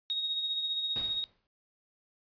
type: tone with tremolo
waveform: sine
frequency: 3757 Hz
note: A#7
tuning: 13 cents sharp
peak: -28 dBFS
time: 0.1-1.24 s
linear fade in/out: 0 ms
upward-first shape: sine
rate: 15 Hz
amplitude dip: 40%
type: noise with exponential decay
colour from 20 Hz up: pink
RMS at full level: -41 dBFS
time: 0.96-1.47 s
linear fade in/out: 0 ms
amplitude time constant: 110 ms
effects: noise-tail reverb RT60 0.2 s tail -26 dB re dry + resampled to 11025 Hz